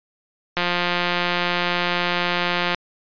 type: click train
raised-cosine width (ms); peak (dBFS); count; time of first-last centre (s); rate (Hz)
0.3; -5; 384; 0.57-2.746; 176
effects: resampled to 11025 Hz